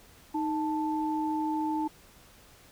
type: tone pair together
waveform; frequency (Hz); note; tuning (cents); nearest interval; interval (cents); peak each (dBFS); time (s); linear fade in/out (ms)
sine; 311.1 / 879.9; D#4 / A5; 0 / 0; octave + tritone; 1800; -29 / -31; 0.34-1.88; 10
effects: pink hiss -56 dBFS RMS until 2.71 s